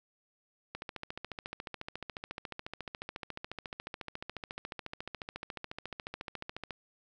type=click train; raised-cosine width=0.3 ms; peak=-23 dBFS; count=85; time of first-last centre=0.75-6.707 s; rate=14.1 Hz; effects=none